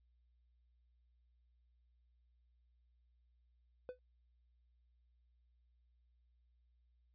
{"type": "tone with exponential decay", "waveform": "triangle", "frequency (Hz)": 502, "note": "B4", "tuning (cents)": 28, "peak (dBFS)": -37, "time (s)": [3.89, 3.99], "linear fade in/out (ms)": 0, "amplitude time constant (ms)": 21, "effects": ["added 60 Hz sine -70 dBFS peak until 7.14 s", "resampled to 11025 Hz"]}